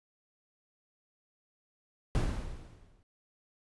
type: noise with exponential decay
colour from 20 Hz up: brown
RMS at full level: -26 dBFS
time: 2.15-3.03 s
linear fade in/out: 0 ms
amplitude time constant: 190 ms
effects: resampled to 24000 Hz